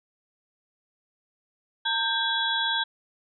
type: tone cluster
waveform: sine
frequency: 913 / 1584 / 3373 / 3865 Hz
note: A#5 / G6 / G#7 / B7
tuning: -36 / +18 / +26 / -38 cents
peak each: -30 / -28 / -27 / -32 dBFS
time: 1.85-2.84 s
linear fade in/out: 10 ms
effects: none